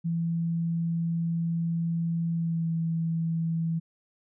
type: tone with pitch glide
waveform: sine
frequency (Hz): 167.1 to 164.42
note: E3 to E3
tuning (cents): +24 to -4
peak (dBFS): -25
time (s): 0.04-3.8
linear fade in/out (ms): 20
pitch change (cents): -28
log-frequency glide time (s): 2.32-2.7
effects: none